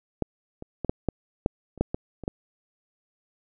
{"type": "clicks", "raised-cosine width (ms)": 2, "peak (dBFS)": [-11, -24, -16, -9, -10, -8, -29, -8, -14, -24, -13], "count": 11, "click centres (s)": [0.223, 0.624, 0.847, 0.895, 1.087, 1.461, 1.777, 1.81, 1.945, 2.237, 2.279], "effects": []}